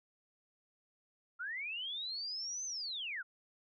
sine linear two-way sweep, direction up then down, 1346 to 6272 to 1346 Hz, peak -38 dBFS, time 1.39-3.23 s, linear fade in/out 20 ms, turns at 2.65 s, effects none

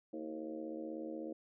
harmonic tone with a mistuned harmonic, 76.3 Hz, D#2, 33 cents flat, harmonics 3 / 4 / 5 / 6 / 7 / 8 / 9, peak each -49 / -43 / -53 / -50 / -47 / -59 / -57 dBFS, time 0.13-1.33 s, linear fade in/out 5 ms, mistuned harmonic 4, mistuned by +79 cents, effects none

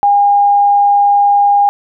sine tone, 811 Hz, G#5, 41 cents flat, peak -6 dBFS, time 0.03-1.69 s, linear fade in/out 0 ms, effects none

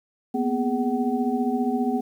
sine tone cluster, 235.9 / 250.8 / 415 / 754 Hz, A#3 / B3 / G#4 / F#5, +21 / +27 / -1 / +32 cents, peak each -27 / -24 / -29 / -29 dBFS, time 0.34-2.01 s, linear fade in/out 10 ms, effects 9-bit

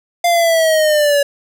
square linear sweep, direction down, 698.5 to 565 Hz, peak -11 dBFS, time 0.24-1.23 s, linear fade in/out 5 ms, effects none

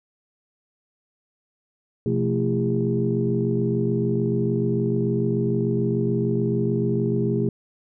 sine tone cluster, 126.8 / 173.6 / 223.2 / 338.2 / 405 Hz, B2 / F3 / A3 / E4 / G#4, +46 / -10 / +25 / +44 / -43 cents, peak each -24 / -28 / -25 / -28 / -25 dBFS, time 2.06-7.49 s, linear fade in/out 2 ms, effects tanh soft clip ceiling -9 dBFS

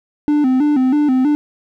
triangle tone with vibrato, 276.4 Hz, C#4, 5 cents flat, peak -9 dBFS, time 0.28-1.35 s, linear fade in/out 0 ms, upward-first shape square, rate 3.1 Hz, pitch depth 120 cents each way, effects none

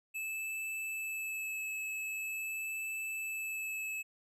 square tone with vibrato, 2612 Hz, E7, 17 cents flat, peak -37 dBFS, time 0.14-4.03 s, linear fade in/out 20 ms, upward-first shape sine, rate 0.44 Hz, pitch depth 12 cents each way, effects none

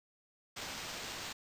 blue noise with sample-and-hold, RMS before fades -43 dBFS, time 0.56-1.33 s, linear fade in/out 10 ms, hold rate 11025 Hz, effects resampled to 32000 Hz

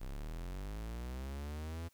45% pulse linear sweep, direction up, 30.87 to 85.1 Hz, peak -40 dBFS, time 0-1.89 s, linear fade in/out 20 ms, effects white hiss -72 dBFS RMS until 1.93 s

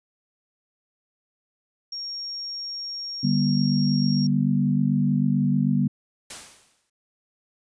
sine tone, 5560 Hz, F8, 9 cents flat, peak -30 dBFS, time 1.92-4.27 s, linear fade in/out 5 ms
sine chord, G major, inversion second, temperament equal with one note detuned, 146.83 / 196 / 242.7 Hz, D3 / G3 / B3, 0 / 0 / -30 cents, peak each -23 dBFS, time 3.23-5.88 s, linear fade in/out 10 ms
white noise with exponential decay, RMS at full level -34 dBFS, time 6.3-6.9 s, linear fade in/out 5 ms, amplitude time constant 130 ms
effects resampled to 22050 Hz

